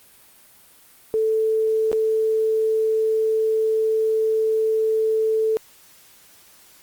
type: tone with dropouts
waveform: sine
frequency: 440 Hz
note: A4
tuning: in tune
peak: -17 dBFS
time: 1.14-5.57 s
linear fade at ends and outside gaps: 0 ms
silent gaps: 1.916-1.929 s
effects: white hiss -51 dBFS RMS until 6.82 s + Opus 32 kbps